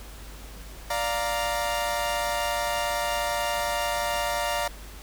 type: chord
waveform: sawtooth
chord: Bb major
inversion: first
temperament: equal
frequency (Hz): 587.3 / 698.5 / 932.3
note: D5 / F5 / Bb5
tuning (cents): 0 / 0 / 0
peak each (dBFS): -26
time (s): 0.9-4.68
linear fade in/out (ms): 5
effects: added 50 Hz sine -41 dBFS peak until 5.02 s + pink hiss -46 dBFS RMS until 5.02 s